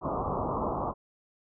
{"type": "low-pass noise", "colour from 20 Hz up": "white", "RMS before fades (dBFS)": -31, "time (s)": [0.01, 0.94], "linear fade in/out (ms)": 50, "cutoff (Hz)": 1200, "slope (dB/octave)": 96, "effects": []}